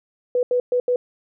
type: tone bursts at uneven times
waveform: sine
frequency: 493.9 Hz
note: B4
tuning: in tune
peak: -16 dBFS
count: 4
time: 0.35-0.43 / 0.51-0.6 / 0.72-0.8 / 0.88-0.96 s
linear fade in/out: 2 ms
effects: none